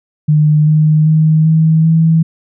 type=tone with pitch steps; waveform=sine; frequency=151.7 / 154.26 / 156.87 / 159.52 / 162.21 Hz; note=D#3 / D#3 / D#3 / D#3 / E3; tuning=-44 / -15 / +14 / +43 / -28 cents; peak=-6 dBFS; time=0.28-2.23 s; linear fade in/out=10 ms; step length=390 ms; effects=none